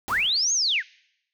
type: noise with exponential decay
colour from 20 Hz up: pink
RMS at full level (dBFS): -33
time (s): 0.08-0.5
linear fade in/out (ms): 0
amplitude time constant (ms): 91
type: linear two-way sweep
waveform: sine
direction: up then down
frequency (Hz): 687 to 6645 to 1400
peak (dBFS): -20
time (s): 0.08-0.83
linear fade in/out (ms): 50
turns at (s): 0.53
effects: noise-tail reverb RT60 0.8 s tail -24 dB re dry